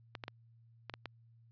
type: clicks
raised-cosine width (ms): 0.3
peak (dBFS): -25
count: 6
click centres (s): 0.152 / 0.238 / 0.281 / 0.897 / 0.939 / 1.057
effects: added 115 Hz sine -60 dBFS peak until 1.51 s + resampled to 11025 Hz